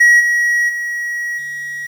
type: tone with level steps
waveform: triangle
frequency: 1911 Hz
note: A#6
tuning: 43 cents sharp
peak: -4 / -10 / -17 / -21 dBFS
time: 0-1.87 s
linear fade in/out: 10 ms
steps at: 0.19 / 0.68 / 1.37 s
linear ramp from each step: 20 ms
effects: 7-bit